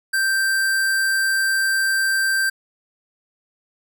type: tone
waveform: square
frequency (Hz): 1568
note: G6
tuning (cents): 0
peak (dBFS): -18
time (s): 0.13-2.5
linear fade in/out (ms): 10
effects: none